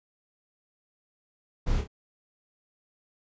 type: noise with echo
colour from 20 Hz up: brown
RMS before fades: -27 dBFS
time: 1.66-1.82 s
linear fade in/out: 20 ms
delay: 28 ms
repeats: 2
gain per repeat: -6 dB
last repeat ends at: 1.876 s
effects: resampled to 16000 Hz